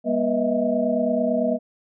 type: tone cluster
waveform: sine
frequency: 202.6 / 241.7 / 485.6 / 629 / 658 Hz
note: G#3 / B3 / B4 / D#5 / E5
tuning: -43 / -37 / -29 / +19 / -3 cents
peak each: -29 / -23 / -28 / -23 / -28 dBFS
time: 0.04-1.59 s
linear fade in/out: 50 ms
effects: none